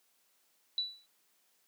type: tone with exponential decay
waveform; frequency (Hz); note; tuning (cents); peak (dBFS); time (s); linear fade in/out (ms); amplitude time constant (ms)
sine; 3951; B7; 0; -27; 0.78-1.06; 1; 59
effects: white hiss -72 dBFS RMS until 1.67 s + high-pass 200 Hz 12 dB/octave